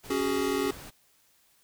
pink noise, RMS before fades -45 dBFS, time 0.03-0.91 s, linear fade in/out 20 ms
square chord, C# suspended fourth, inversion none, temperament equal with one note detuned, 277.2 / 375.2 / 415.3 Hz, C#4 / F#4 / G#4, 0 / +24 / 0 cents, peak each -31 dBFS, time 0.1-0.71 s, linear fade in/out 5 ms
effects white hiss -65 dBFS RMS until 1.63 s

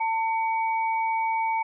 sine tone pair together, 896.2 / 2260 Hz, A5 / C#7, +32 / +33 cents, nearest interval octave + major third, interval 1601 cents, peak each -23 / -32 dBFS, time 0-1.63 s, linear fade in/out 10 ms, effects none

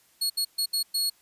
sawtooth tone bursts at uneven times, 4336 Hz, C#8, 39 cents flat, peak -21 dBFS, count 5, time 0.21-0.3 / 0.37-0.45 / 0.58-0.66 / 0.73-0.83 / 0.94-1.1 s, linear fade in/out 10 ms, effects white hiss -62 dBFS RMS until 1.21 s + resampled to 32000 Hz

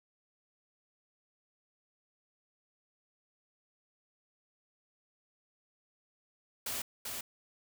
white noise with echo, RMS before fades -37 dBFS, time 6.66-6.82 s, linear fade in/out 5 ms, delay 390 ms, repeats 1, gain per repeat -3 dB, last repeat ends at 7.21 s, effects none

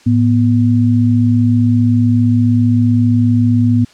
sine tone pair together, 108.7 / 244 Hz, A2 / B3, -21 / -21 cents, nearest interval octave + major second, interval 1400 cents, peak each -11 dBFS, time 0.06-3.85 s, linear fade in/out 10 ms, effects white hiss -45 dBFS RMS until 3.93 s + low-pass 6000 Hz 12 dB/octave

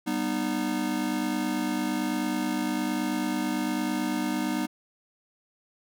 square chord, G augmented, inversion none, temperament just, 196 / 245 / 306.2 Hz, G3 / B3 / D#4, 0 / -14 / -28 cents, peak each -34 / -31 / -30 dBFS, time 0.06-4.67 s, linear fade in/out 20 ms, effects none

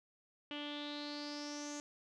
sawtooth tone with low-pass filter sweep, 293 Hz, D4, 4 cents flat, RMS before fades -44 dBFS, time 0.51-1.8 s, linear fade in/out 0 ms, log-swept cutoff 3000 to 6700 Hz, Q 7.2, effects none

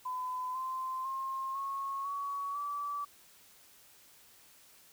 sine tone with pitch steps, 1011 / 1038.2 / 1066.2 / 1094.9 / 1124.4 / 1154.6 Hz, B5 / C6 / C6 / C#6 / C#6 / D6, +40 / -14 / +32 / -22 / +24 / -30 cents, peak -34 dBFS, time 0.05-3.05 s, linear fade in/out 10 ms, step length 500 ms, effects white hiss -60 dBFS RMS until 4.92 s

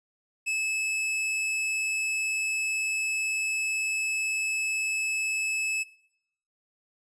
45% pulse tone, 2602 Hz, E7, 23 cents flat, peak -26 dBFS, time 0.46-5.84 s, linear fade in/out 20 ms, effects noise-tail reverb RT60 0.7 s tail -18 dB re dry + resampled to 22050 Hz

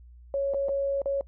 sine tone with dropouts, 554.4 Hz, C#5, in tune, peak -24 dBFS, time 0.34-1.21 s, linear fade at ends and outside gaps 1 ms, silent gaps 0.537-0.544 / 0.685-0.691 / 1.018-1.058 s, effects noise-tail reverb RT60 0.1 s tail -23 dB re dry + added 60 Hz sine -47 dBFS peak until 1.27 s

